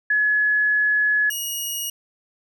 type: tone pair in turn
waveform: sine / 10% pulse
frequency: 1698 / 2887 Hz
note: G#6 / F#7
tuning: +38 / -43 cents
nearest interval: major sixth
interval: 919 cents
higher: second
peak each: -16 / -17 dBFS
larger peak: first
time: 0.1-1.3 / 1.3-1.9 s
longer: first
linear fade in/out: 5 ms
effects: none